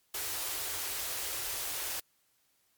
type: band-stop noise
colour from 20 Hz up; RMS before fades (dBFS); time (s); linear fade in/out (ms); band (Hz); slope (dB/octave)
white; -36; 0.14-2; 5; 130 to 300; 48
effects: white hiss -72 dBFS RMS until 2.77 s + MP3 96 kbps